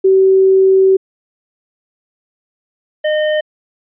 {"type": "tone pair in turn", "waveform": ["sine", "square"], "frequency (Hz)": [382.3, 612.1], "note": ["G4", "D#5"], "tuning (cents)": [-43, -28], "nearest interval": "minor sixth", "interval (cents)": 815, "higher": "second", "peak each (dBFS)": [-6, -13], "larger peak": "first", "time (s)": [[0.04, 0.97], [3.04, 3.41]], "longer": "first", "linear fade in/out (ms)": 10, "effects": ["resampled to 8000 Hz"]}